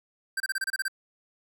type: tone bursts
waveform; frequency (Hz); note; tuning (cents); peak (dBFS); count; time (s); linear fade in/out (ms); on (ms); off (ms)
square; 1568; G6; 0; -27; 9; 0.37-0.882; 5; 32; 28
effects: none